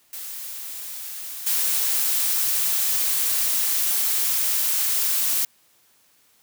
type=noise with level steps; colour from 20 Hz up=blue; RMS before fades=-34 / -22 dBFS; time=0.13-5.45 s; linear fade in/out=2 ms; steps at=1.46 s; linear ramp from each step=10 ms; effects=white hiss -60 dBFS RMS until 6.42 s + high-pass 60 Hz 12 dB/octave